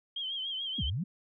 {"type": "tone with vibrato", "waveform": "sine", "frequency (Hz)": 3165, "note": "G7", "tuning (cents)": 16, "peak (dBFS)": -33, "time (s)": [0.16, 0.9], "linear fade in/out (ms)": 5, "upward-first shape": "triangle", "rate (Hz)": 6.9, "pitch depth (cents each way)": 87}
{"type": "exponential two-way sweep", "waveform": "sine", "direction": "down then up", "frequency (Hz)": [313.8, 58.27, 206.4], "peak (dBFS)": -30, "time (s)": [0.78, 1.04], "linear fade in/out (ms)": 10, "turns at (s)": 0.84}
{"effects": []}